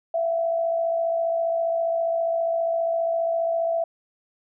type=tone pair together; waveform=sine; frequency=665.1 / 720 Hz; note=E5 / F#5; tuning=+15 / -47 cents; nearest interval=minor second; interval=138 cents; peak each=-21 / -32 dBFS; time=0.14-3.84 s; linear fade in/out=5 ms; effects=none